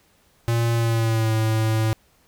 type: tone with pitch glide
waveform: square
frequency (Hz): 116.54 to 110.51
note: A#2 to A2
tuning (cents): 0 to +8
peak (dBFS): -19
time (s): 0.48-1.93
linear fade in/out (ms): 0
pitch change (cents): -92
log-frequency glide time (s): 0.74-1.33
effects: pink hiss -60 dBFS RMS until 2.27 s